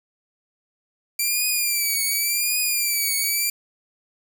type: tone with vibrato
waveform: 5% pulse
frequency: 2349 Hz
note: D7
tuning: in tune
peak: -11 dBFS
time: 1.19-3.5 s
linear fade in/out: 5 ms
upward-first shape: triangle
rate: 0.89 Hz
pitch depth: 100 cents each way
effects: 8-bit